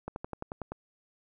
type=slowing click train; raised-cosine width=1 ms; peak=-22 dBFS; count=8; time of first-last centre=0.08-0.72 s; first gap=81 ms; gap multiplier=1.04; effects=none